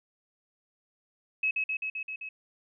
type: tone with echo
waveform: sine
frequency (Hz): 2571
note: E7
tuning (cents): -44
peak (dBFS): -24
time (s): 1.43-1.51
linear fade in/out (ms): 5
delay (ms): 130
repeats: 6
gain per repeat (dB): -2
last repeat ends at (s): 2.29
effects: none